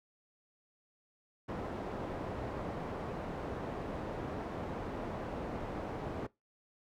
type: low-pass noise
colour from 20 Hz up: white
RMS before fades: -40 dBFS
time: 1.48-6.27 s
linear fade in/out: 10 ms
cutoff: 630 Hz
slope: 12 dB/octave
effects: noise-tail reverb RT60 0.2 s tail -21 dB re dry